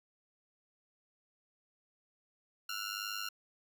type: ring-modulated tone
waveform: 15% pulse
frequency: 1396.9 Hz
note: F6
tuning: in tune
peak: -28 dBFS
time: 2.69-3.29 s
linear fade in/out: 5 ms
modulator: 50.9 Hz
effects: none